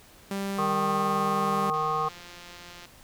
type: tone with pitch glide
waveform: sawtooth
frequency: 196.9 to 198.27 Hz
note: G3 to G3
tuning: +8 to +20 cents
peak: -25 dBFS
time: 0.31-1.7 s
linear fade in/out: 2 ms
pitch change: +12 cents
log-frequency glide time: 0.66-1 s
type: harmonic tone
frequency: 154.8 Hz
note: D#3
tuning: 9 cents flat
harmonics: 1 / 3 / 5 / 7 / 8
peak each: -38 / -33 / -31 / -28 / -30 dBFS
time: 0.58-2.09 s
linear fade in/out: 10 ms
type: click train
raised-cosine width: 0.2 ms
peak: -28 dBFS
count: 196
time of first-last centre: 1.74-2.854 s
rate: 175 Hz
effects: pink hiss -53 dBFS RMS until 3.03 s